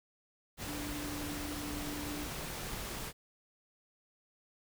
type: tone in noise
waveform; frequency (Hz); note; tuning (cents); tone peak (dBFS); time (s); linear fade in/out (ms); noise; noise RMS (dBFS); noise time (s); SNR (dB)
sine; 293.7; D4; 0; -41; 0.64-2.28; 50; pink; -41; 0.57-3.13; -3
effects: none